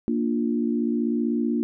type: chord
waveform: sine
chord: Bb major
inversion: none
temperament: equal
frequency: 233.1 / 293.7 / 349.2 Hz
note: Bb3 / D4 / F4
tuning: 0 / 0 / 0 cents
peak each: -23 / -27 / -29 dBFS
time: 0.08-1.63 s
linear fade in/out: 0 ms
effects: none